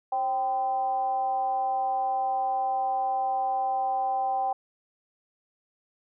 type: tone with frequency modulation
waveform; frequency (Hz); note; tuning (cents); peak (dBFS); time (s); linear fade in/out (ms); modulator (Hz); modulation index
sine; 780; G5; -9; -24; 0.12-4.53; 5; 242; 0.42
effects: none